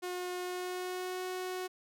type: tone with pitch glide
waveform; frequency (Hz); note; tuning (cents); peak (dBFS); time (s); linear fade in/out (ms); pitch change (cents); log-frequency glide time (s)
sawtooth; 360.6 to 368.2; F#4 to F#4; -45 to -8; -32; 0.02-1.68; 20; +37; 0.4-1.23
effects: none